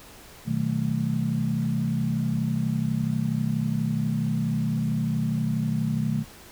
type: chord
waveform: sine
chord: B dominant seventh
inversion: none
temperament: equal with one note detuned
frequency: 123.47 / 155.56 / 187.58 / 220 Hz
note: B2 / D#3 / F#3 / A3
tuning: 0 / 0 / +24 / 0 cents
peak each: -29 / -27 / -32 / -27 dBFS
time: 0.45-6.25 s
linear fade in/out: 50 ms
effects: pink hiss -47 dBFS RMS until 6.51 s